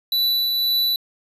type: tone with tremolo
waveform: square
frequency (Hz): 3965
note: B7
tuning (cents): +6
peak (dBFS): -17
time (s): 0.12-0.96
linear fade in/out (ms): 2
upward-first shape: triangle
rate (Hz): 1.9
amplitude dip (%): 30
effects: resampled to 32000 Hz + 9-bit